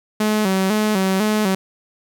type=tone with vibrato; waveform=sawtooth; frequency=201.6 Hz; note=G3; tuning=49 cents sharp; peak=-12 dBFS; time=0.2-1.55 s; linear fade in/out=5 ms; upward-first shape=square; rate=2 Hz; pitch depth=100 cents each way; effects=9-bit